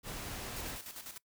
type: noise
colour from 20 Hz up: pink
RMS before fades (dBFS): -42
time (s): 0.03-0.79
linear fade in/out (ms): 50
type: noise with tremolo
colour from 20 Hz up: white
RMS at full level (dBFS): -45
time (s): 0.56-1.18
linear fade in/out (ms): 5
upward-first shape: square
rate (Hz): 10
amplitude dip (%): 60
effects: noise-tail reverb RT60 0.1 s tail -22 dB re dry